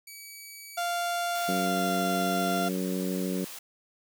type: tone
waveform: 10% pulse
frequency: 2280 Hz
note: C#7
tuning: 48 cents sharp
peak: -34 dBFS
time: 0.07-1.66 s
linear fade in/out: 5 ms
type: tone with pitch glide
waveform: 30% pulse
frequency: 696 to 691.6 Hz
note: F5 to F5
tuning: -6 to -17 cents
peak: -25 dBFS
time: 0.77-2.69 s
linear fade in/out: 10 ms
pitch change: -11 cents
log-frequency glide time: 1.36-1.92 s
type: high-pass noise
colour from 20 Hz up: white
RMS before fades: -42 dBFS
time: 1.35-3.59 s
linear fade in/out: 5 ms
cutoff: 410 Hz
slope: 12 dB/octave
type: harmonic tone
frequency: 92.8 Hz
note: F#2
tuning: 6 cents sharp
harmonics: 2 / 3 / 4 / 5 / 6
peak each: -30 / -34 / -36 / -38 / -40 dBFS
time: 1.48-3.45 s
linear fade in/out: 10 ms
effects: none